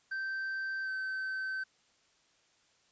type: tone with pitch glide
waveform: triangle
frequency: 1558 to 1539.2 Hz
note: G6 to G6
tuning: -11 to -32 cents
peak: -32 dBFS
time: 0.11-1.64 s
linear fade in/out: 10 ms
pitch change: -21 cents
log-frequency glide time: 0.83-0.89 s
effects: white hiss -69 dBFS RMS until 2.91 s + resampled to 16000 Hz